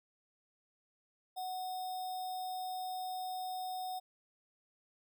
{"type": "tone with sample-and-hold", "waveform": "sine", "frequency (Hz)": 740, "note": "F#5", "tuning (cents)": 0, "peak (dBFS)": -37, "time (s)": [1.36, 4], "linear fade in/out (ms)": 20, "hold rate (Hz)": 4410, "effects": []}